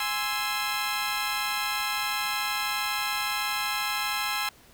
15% pulse chord, Ab augmented, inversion none, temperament equal, 830.6 / 1046.5 / 1318.5 Hz, Ab5 / C6 / E6, 0 / 0 / 0 cents, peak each -25 dBFS, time 0-4.49 s, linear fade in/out 2 ms, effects pink hiss -55 dBFS RMS until 4.73 s

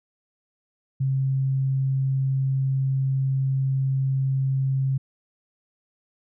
sine tone, 134.1 Hz, C3, 43 cents sharp, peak -20 dBFS, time 1-4.98 s, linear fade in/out 10 ms, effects none

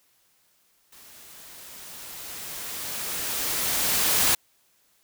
white noise with level ramp, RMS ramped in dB -50 to -20 dBFS, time 0.92-4.35 s, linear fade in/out 5 ms, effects white hiss -65 dBFS RMS until 5.03 s

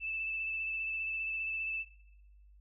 sine tone with vibrato, 2637 Hz, E7, in tune, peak -34 dBFS, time 0-1.85 s, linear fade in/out 50 ms, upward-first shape square, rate 15 Hz, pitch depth 11 cents each way, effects noise-tail reverb RT60 1.0 s tail -19 dB re dry + added 50 Hz sine -56 dBFS peak until 2.6 s

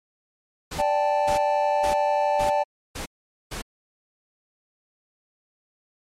pink noise bursts, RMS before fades -32 dBFS, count 6, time 0.71-3.62 s, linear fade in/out 10 ms, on 110 ms, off 450 ms
triangle chord, D suspended fourth, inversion none, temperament equal with one note detuned, 587.3 / 784 / 875.4 Hz, D5 / G5 / A5, 0 / 0 / -9 cents, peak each -21 / -23 / -22 dBFS, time 0.78-2.64 s, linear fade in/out 20 ms
effects low-pass 10000 Hz 12 dB/octave + MP3 64 kbps

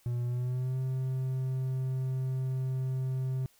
triangle tone with pitch glide, 121.1 to 130.54 Hz, B2 to C3, -34 to -4 cents, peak -27 dBFS, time 0.06-3.46 s, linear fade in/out 0 ms, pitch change +130 cents, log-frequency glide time 0.24-0.78 s, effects white hiss -65 dBFS RMS until 3.59 s

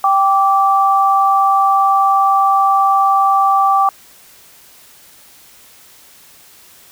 sine tone pair together, 784 / 1165 Hz, G5 / D6, 0 / -14 cents, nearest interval perfect fifth, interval 686 cents, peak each -12 dBFS, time 0.04-3.89 s, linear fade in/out 2 ms, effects white hiss -44 dBFS RMS until 6.91 s

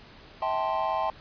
triangle chord, A minor seventh, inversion second, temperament equal with one note detuned, 645.7 / 784 / 880 / 1046.5 Hz, E5 / G5 / A5 / C6, -36 / 0 / 0 / 0 cents, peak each -29 dBFS, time 0.42-1.1 s, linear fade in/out 2 ms, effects pink hiss -50 dBFS RMS until 1.2 s + resampled to 11025 Hz

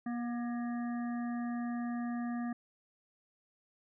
harmonic tone with a mistuned harmonic, 239.4 Hz, A#3, 46 cents sharp, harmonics 1 / 3 / 5 / 7 / 8, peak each -34 / -45 / -50 / -52 / -54 dBFS, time 0.06-2.53 s, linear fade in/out 5 ms, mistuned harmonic 8, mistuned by -46 cents, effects none

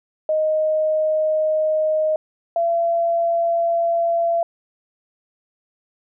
sine tone pair in turn, 622.3 / 677 Hz, D#5 / E5, 0 / +46 cents, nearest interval minor second, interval 146 cents, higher second, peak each -16 dBFS, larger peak neither, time 0.29-2.16 / 2.56-4.43 s, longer neither, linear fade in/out 2 ms, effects none

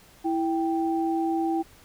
sine tone pair together, 329.6 / 783.9 Hz, E4 / G5, 0 / 0 cents, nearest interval octave + minor third, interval 1500 cents, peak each -24 / -28 dBFS, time 0.24-1.63 s, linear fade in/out 20 ms, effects pink hiss -54 dBFS RMS until 1.84 s

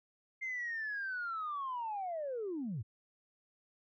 sine linear sweep, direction down, 2107 to 92.2 Hz, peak -35 dBFS, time 0.41-2.83 s, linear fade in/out 20 ms, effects tanh soft clip ceiling -32 dBFS

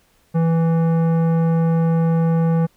sine tone with tanh clipping, 164.81 Hz, E3, in tune, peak -16 dBFS, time 0.34-2.67 s, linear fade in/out 20 ms, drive 14 dB, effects pink hiss -59 dBFS RMS until 2.76 s

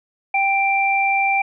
sine tone pair together, 786 / 2358 Hz, G5 / D7, +4 / +6 cents, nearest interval octave + perfect fifth, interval 1902 cents, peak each -18 / -18 dBFS, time 0.34-1.42 s, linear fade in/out 5 ms, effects none

